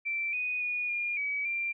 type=tone with pitch steps; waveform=sine; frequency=2341 / 2484 / 2455 / 2415 / 2277 / 2370 Hz; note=D7 / D#7 / D#7 / D7 / C#7 / D7; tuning=-6 / -3 / -24 / +48 / +46 / +15 cents; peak=-29 dBFS; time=0.05-1.73 s; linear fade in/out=20 ms; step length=280 ms; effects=none